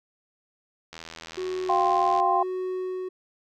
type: click train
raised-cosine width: 0.2 ms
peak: -22 dBFS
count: 105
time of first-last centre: 0.93-2.2 s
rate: 81.9 Hz
type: tone with tremolo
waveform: triangle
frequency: 370 Hz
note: F#4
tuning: in tune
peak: -25 dBFS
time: 1.37-3.09 s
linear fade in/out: 10 ms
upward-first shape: sine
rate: 0.97 Hz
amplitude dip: 30%
type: chord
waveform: sine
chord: F suspended second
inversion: none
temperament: equal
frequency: 698.5 / 784 / 1046.5 Hz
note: F5 / G5 / C6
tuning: 0 / 0 / 0 cents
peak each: -24 dBFS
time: 1.69-2.43 s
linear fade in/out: 5 ms
effects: none

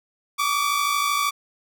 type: tone pair together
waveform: sawtooth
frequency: 1141 / 1193.9 Hz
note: C#6 / D6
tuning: +50 / +28 cents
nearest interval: minor second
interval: 78 cents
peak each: -18 / -22 dBFS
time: 0.38-1.31 s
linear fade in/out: 20 ms
effects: none

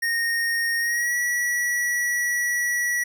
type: tone with pitch glide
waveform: square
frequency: 1854 to 1936.1 Hz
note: A#6 to B6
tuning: -10 to -35 cents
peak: -22 dBFS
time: 0.02-3.04 s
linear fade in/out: 10 ms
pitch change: +75 cents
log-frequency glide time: 0.79-1.15 s
effects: none

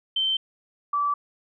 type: tone pair in turn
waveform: sine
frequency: 3105 / 1157 Hz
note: G7 / D6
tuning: -17 / -26 cents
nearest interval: octave + perfect fourth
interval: 1709 cents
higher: first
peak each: -21 dBFS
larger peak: neither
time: 0.16-0.37 / 0.93-1.14 s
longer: neither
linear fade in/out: 5 ms
effects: none

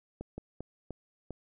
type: slowing click train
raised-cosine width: 2 ms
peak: -26 dBFS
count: 5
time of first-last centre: 0.21-1.307 s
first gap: 170 ms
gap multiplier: 1.33
effects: none

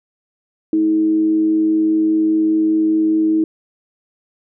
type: tone with frequency modulation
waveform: sine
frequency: 318.3 Hz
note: D#4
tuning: 39 cents sharp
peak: -12 dBFS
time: 0.73-3.44 s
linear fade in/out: 2 ms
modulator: 105 Hz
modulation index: 0.23
effects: none

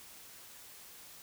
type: silence
effects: white hiss -53 dBFS RMS until 1.22 s

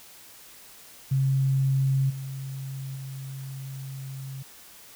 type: tone with level steps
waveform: sine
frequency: 134.6 Hz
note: C3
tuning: 49 cents sharp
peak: -20 / -32 / -34 dBFS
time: 1.11-4.43 s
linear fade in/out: 10 ms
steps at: 2.09 / 2.95 s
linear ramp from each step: 20 ms
effects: white hiss -49 dBFS RMS until 4.95 s

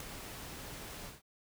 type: noise with ADSR envelope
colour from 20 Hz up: pink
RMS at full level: -37 dBFS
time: 0-1.22 s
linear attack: 4 ms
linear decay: 3 ms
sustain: -9 dB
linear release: 170 ms
effects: none

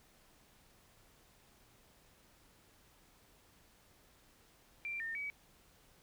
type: tone with pitch steps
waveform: sine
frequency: 2360 / 1819 / 2275 Hz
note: D7 / A#6 / C#7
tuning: +8 / -43 / +44 cents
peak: -38 dBFS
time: 4.85-5.3 s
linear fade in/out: 0 ms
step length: 150 ms
effects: pink hiss -66 dBFS RMS until 6.02 s

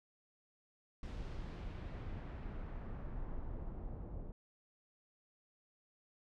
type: noise with low-pass filter sweep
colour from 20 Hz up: brown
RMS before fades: -44 dBFS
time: 1.03-4.32 s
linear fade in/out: 2 ms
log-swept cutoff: 5700 to 620 Hz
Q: 0.87
effects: none

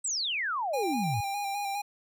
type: exponential sweep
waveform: sine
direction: down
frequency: 8372 to 96.1 Hz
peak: -28 dBFS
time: 0.04-1.21 s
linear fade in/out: 10 ms
type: tone with vibrato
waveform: square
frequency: 804 Hz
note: G5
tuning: 44 cents sharp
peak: -31 dBFS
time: 0.73-1.82 s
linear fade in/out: 10 ms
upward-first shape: square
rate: 4.9 Hz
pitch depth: 29 cents each way
effects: none

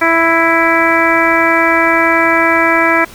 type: harmonic tone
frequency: 330.6 Hz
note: E4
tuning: 5 cents sharp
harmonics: 1 / 2 / 3 / 4 / 5 / 6 / 7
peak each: -16 / -16 / -16 / -16 / -16 / -16 / -16 dBFS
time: 0.01-3.05 s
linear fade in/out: 10 ms
effects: pink hiss -36 dBFS RMS until 3.14 s

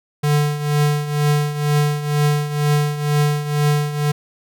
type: tone with tremolo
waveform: square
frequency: 147.6 Hz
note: D3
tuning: 9 cents sharp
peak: -13 dBFS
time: 0.23-4.12 s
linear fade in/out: 10 ms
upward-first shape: triangle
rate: 2.1 Hz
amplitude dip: 75%
effects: none

